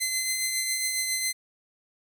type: tone with tremolo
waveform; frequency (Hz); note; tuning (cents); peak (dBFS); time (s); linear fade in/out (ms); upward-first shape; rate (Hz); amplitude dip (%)
10% pulse; 2057; C7; -30; -15; 0-1.33; 20; triangle; 7.3; 40
effects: none